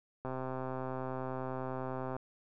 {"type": "click train", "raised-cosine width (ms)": 1, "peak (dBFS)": -25, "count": 250, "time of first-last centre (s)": [0.25, 2.165], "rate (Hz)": 130, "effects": []}